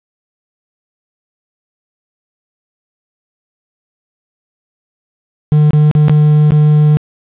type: tone with dropouts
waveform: triangle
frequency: 150.6 Hz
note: D3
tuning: 44 cents sharp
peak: -3 dBFS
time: 5.52-6.97 s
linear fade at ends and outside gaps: 0 ms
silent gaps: 5.707-5.733 / 5.913-5.951 / 6.083-6.096 / 6.507-6.52 s
effects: resampled to 8000 Hz + 7-bit